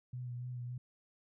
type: tone with vibrato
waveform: sine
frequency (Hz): 123.47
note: B2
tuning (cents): 0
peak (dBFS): -39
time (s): 0.13-0.78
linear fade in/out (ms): 5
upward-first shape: sine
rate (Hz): 3.5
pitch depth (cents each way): 27
effects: none